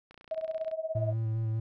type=click train; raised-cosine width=0.3 ms; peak=-35 dBFS; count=19; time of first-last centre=0.11-0.714 s; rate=29.8 Hz
type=tone with tremolo; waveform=sine; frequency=640 Hz; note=D#5; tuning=49 cents sharp; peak=-27 dBFS; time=0.31-1.13 s; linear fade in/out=5 ms; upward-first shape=triangle; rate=17 Hz; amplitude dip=95%
type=tone with vibrato; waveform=triangle; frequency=111.5 Hz; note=A2; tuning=23 cents sharp; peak=-26 dBFS; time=0.95-1.6 s; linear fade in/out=5 ms; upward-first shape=square; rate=5 Hz; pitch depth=15 cents each way
effects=none